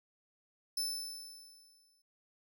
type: tone with exponential decay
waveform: sawtooth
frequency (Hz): 5274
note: E8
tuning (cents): 0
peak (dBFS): -29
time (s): 0.77-2.02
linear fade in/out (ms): 5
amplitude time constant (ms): 270
effects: none